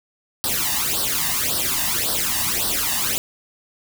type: noise with flanger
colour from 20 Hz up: white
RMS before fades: -22 dBFS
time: 0.44-3.18 s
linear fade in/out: 0 ms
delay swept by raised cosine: 0.21 to 1.1 ms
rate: 1.8 Hz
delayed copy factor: +0.8
effects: none